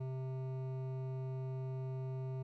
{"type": "tone with hard clipping", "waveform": "triangle", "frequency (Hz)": 130.81, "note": "C3", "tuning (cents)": 0, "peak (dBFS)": -40, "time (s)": [0, 2.43], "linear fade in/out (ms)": 10, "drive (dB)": 16, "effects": []}